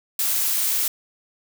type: noise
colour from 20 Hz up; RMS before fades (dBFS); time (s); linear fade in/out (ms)
blue; -22; 0.19-0.88; 2
effects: none